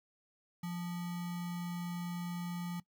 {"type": "tone with sample-and-hold", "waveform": "sine", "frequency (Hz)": 174.61, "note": "F3", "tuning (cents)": 0, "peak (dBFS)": -36, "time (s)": [0.63, 2.8], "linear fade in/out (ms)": 5, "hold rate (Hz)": 1050, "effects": ["noise-tail reverb RT60 0.1 s tail -20 dB re dry"]}